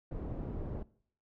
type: low-pass noise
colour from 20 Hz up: pink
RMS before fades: -39 dBFS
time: 0.11-0.83 s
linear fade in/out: 5 ms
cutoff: 460 Hz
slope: 12 dB/octave
effects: noise-tail reverb RT60 0.6 s tail -21 dB re dry